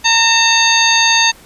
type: harmonic tone with a mistuned harmonic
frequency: 914 Hz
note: A#5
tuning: 34 cents flat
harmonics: 1 / 2 / 3 / 4 / 5 / 7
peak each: -16 / -16 / -16 / -16 / -16 / -16 dBFS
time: 0.04-1.32 s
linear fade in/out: 20 ms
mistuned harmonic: 3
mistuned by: -48 cents
effects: pink hiss -42 dBFS RMS until 1.45 s + resampled to 32000 Hz